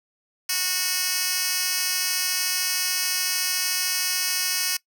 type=tone with high-pass filter; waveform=10% pulse; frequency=366.4 Hz; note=F#4; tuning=17 cents flat; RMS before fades=-25 dBFS; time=0.49-4.77 s; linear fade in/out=5 ms; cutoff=4000 Hz; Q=0.77; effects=noise-tail reverb RT60 0.1 s tail -22 dB re dry